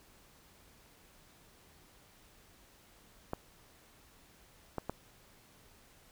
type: clicks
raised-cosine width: 1 ms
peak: -21 dBFS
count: 3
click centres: 3.334 / 4.783 / 4.896 s
effects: pink hiss -62 dBFS RMS until 6.11 s